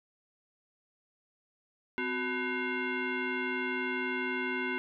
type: tone with frequency modulation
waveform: sine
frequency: 880 Hz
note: A5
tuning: in tune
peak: -30 dBFS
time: 1.98-4.78 s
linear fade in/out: 0 ms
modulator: 624 Hz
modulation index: 2.7
effects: none